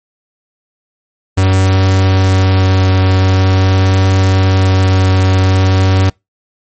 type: tone with vibrato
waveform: 45% pulse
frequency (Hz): 94.6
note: F#2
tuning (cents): +39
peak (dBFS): -7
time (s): 1.37-6.1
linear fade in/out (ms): 10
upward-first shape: triangle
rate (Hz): 0.46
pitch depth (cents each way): 9
effects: noise-tail reverb RT60 0.2 s tail -26 dB re dry + MP3 32 kbps